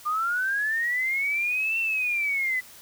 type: linear two-way sweep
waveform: sine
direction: up then down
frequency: 1191 to 2709 to 1986 Hz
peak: -23 dBFS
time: 0.05-2.61 s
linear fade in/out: 20 ms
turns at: 1.79 s
effects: white hiss -48 dBFS RMS until 2.81 s